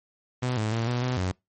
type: tone with pitch steps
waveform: sawtooth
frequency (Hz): 125.6 / 108.3 / 114.4 / 122.4 / 126.3 / 92.2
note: B2 / A2 / A#2 / B2 / B2 / F#2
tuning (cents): +30 / -27 / -32 / -15 / +39 / -6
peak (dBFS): -21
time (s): 0.42-1.32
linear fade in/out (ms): 10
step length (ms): 150
effects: noise-tail reverb RT60 0.2 s tail -25 dB re dry + MP3 32 kbps